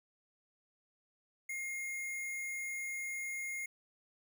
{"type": "tone with sample-and-hold", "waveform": "sine", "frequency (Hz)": 2129, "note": "C7", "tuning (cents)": 30, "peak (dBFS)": -37, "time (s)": [1.49, 3.66], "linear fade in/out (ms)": 5, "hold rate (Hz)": 8820, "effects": []}